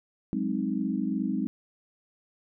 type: chord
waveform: sine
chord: Ab dominant seventh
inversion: third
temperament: equal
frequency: 185 / 207.7 / 261.6 / 311.1 Hz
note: Gb3 / Ab3 / C4 / Eb4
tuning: 0 / 0 / 0 / 0 cents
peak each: -33 / -30 / -31 / -33 dBFS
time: 0.33-1.47 s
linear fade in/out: 0 ms
effects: none